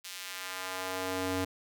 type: tone with high-pass filter sweep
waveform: square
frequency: 93.2 Hz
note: F#2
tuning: 13 cents sharp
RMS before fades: -36 dBFS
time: 0.04-1.45 s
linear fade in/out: 10 ms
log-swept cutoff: 3400 to 200 Hz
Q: 0.8
effects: none